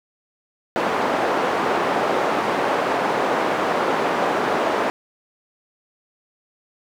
white band-pass noise, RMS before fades -21 dBFS, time 0.76-4.9 s, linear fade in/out 0 ms, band 300 to 910 Hz, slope 12 dB/octave, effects none

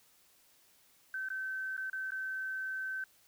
sine tone with dropouts, 1539 Hz, G6, 32 cents flat, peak -35 dBFS, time 1.14-3.04 s, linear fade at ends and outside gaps 2 ms, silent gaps 1.287-1.302 / 1.767-1.777 / 1.899-1.93 / 2.106-2.119 s, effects white hiss -66 dBFS RMS until 3.27 s

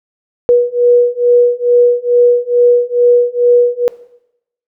sine beating tone pair, 483.6 / 485.9 Hz, B4 / B4, -36 / -28 cents, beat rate 2.3 Hz, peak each -10 dBFS, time 0.49-3.88 s, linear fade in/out 0 ms, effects noise-tail reverb RT60 0.8 s tail -19 dB re dry

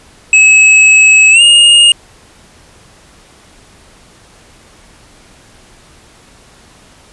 square tone with pitch glide, 2578 to 2844 Hz, E7 to F7, -39 to +31 cents, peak -3 dBFS, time 0.33-1.92 s, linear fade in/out 2 ms, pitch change +170 cents, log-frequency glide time 1.31-1.42 s, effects pink hiss -42 dBFS RMS until 7.12 s + resampled to 24000 Hz

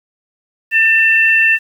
sine tone pair together, 1792 / 2685 Hz, A6 / E7, +31 / +31 cents, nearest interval perfect fifth, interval 700 cents, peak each -11 dBFS, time 0.71-1.59 s, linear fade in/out 50 ms, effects 7-bit

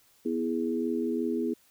sine chord, E major, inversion second, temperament equal, 246.9 / 329.6 / 415.3 Hz, B3 / E4 / G#4, 0 / 0 / 0 cents, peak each -30 / -31 / -32 dBFS, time 0.25-1.54 s, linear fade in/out 10 ms, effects white hiss -63 dBFS RMS until 1.7 s

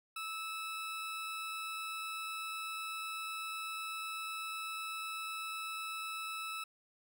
20% pulse tone, 1308 Hz, E6, 14 cents flat, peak -34 dBFS, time 0.16-6.64 s, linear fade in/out 5 ms, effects none

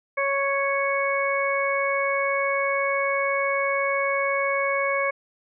harmonic tone, 554 Hz, C#5, 1 cent flat, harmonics 1 / 2 / 3 / 4, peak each -25 / -27 / -31 / -26 dBFS, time 0.17-5.11 s, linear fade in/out 10 ms, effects none

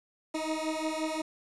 20% pulse beating tone pair, 312 / 317.7 Hz, D#4 / D#4, +5 / +36 cents, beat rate 5.7 Hz, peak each -28 / -29 dBFS, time 0.34-1.22 s, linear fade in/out 10 ms, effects resampled to 22050 Hz + 8-bit

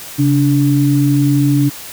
sine tone pair together, 137.1 / 290.1 Hz, C#3 / D4, -19 / -21 cents, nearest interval octave + minor second, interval 1298 cents, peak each -12 dBFS, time 0.18-1.7 s, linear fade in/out 20 ms, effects white hiss -31 dBFS RMS until 1.92 s

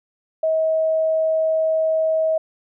sine tone, 638 Hz, D#5, 43 cents sharp, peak -16 dBFS, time 0.43-2.38 s, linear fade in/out 5 ms, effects none

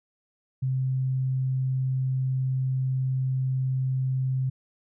sine tone, 130.81 Hz, C3, in tune, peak -23 dBFS, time 0.62-4.5 s, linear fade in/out 10 ms, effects none

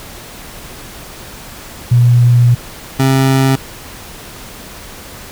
sine / 25% pulse tone pair in turn, 121 / 133.79 Hz, B2 / C3, -35 / +39 cents, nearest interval major second, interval 174 cents, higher second, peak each -5 dBFS, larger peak neither, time 1.91-2.55 / 2.99-3.56 s, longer first, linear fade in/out 10 ms, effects pink hiss -32 dBFS RMS until 5.31 s

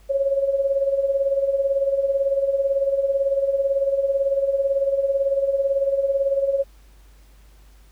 sine tone with tremolo, 550 Hz, C#5, 14 cents flat, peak -15 dBFS, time 0.09-6.64 s, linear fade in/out 20 ms, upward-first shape sine, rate 18 Hz, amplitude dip 65%, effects added 50 Hz sine -47 dBFS peak until 7.91 s + pink hiss -58 dBFS RMS until 7.91 s

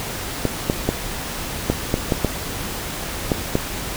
clicks, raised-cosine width 2 ms, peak -3 dBFS, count 9, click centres 0.453 / 0.699 / 0.89 / 1.7 / 1.941 / 2.122 / 2.247 / 3.318 / 3.554 s, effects pink hiss -28 dBFS RMS until 3.96 s

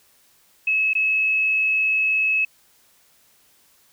sine tone with dropouts, 2583 Hz, E7, 36 cents flat, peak -17 dBFS, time 0.67-2.45 s, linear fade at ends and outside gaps 5 ms, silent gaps 0.934-0.951 s, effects white hiss -58 dBFS RMS until 3.92 s

